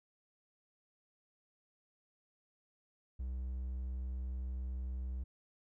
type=tone; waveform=triangle; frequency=63.5 Hz; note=B1; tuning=49 cents sharp; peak=-35 dBFS; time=3.19-5.24 s; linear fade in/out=10 ms; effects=none